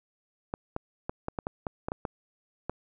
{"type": "clicks", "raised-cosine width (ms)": 1, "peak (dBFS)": -17, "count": 11, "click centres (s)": [0.539, 0.764, 1.095, 1.284, 1.388, 1.469, 1.668, 1.885, 1.919, 2.052, 2.696], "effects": []}